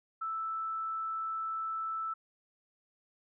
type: tone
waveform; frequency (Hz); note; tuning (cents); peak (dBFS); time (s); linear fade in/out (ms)
sine; 1318.5; E6; 0; -33; 0.21-2.14; 10
effects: none